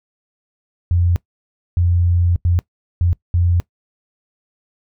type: tone bursts at uneven times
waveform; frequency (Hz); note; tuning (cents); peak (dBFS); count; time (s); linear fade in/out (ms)
sine; 87.3; F2; 0; -12; 5; 0.91-1.16 / 1.77-2.36 / 2.45-2.59 / 3.01-3.13 / 3.34-3.6; 0
effects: noise-tail reverb RT60 0.1 s tail -21 dB re dry